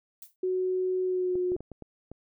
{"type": "noise with exponential decay", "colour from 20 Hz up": "violet", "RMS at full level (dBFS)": -41, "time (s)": [0.22, 0.36], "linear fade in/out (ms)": 2, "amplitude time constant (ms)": 29}
{"type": "tone with pitch glide", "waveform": "sine", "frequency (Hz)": [370, 361.8], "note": ["F#4", "F#4"], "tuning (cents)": [0, -39], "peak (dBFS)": -25, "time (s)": [0.43, 1.56], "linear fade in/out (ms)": 5, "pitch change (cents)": -39, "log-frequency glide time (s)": [1.04, 1.39]}
{"type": "clicks", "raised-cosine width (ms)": 2, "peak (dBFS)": -28, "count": 7, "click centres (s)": [1.355, 1.519, 1.564, 1.606, 1.717, 1.823, 2.116]}
{"effects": []}